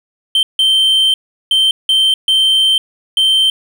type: tone bursts at uneven times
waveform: triangle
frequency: 3119 Hz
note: G7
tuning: 9 cents flat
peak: -7 dBFS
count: 6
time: 0.35-0.43 / 0.59-1.14 / 1.51-1.71 / 1.89-2.14 / 2.28-2.78 / 3.17-3.5 s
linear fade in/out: 2 ms
effects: none